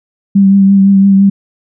sine tone with vibrato, 196 Hz, G3, in tune, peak -3 dBFS, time 0.35-1.3 s, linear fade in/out 10 ms, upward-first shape triangle, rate 5.9 Hz, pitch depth 28 cents each way, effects none

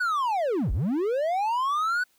triangle linear two-way sweep, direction down then up, 1508 to 37.32 to 1508 Hz, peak -21 dBFS, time 0-2.04 s, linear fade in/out 10 ms, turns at 0.72 s, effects white hiss -66 dBFS RMS until 2.18 s

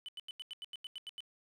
triangle tone bursts, 3000 Hz, F#7, 23 cents sharp, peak -40 dBFS, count 11, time 0.06-1.205 s, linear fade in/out 0 ms, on 25 ms, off 87 ms, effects none

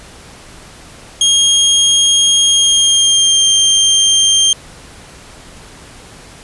25% pulse tone with pitch glide, 3250 to 3176 Hz, G#7 to G7, -38 to +22 cents, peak -4 dBFS, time 1.21-4.53 s, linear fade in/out 2 ms, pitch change -40 cents, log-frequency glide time 2.45-3.51 s, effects pink hiss -37 dBFS RMS until 6.43 s + resampled to 24000 Hz

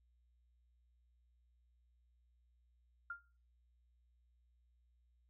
sine tone with exponential decay, 1396.9 Hz, F6, in tune, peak -38 dBFS, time 3.1-3.22 s, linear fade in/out 5 ms, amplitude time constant 26 ms, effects noise-tail reverb RT60 0.4 s tail -17 dB re dry + added 60 Hz sine -70 dBFS peak until 5.29 s

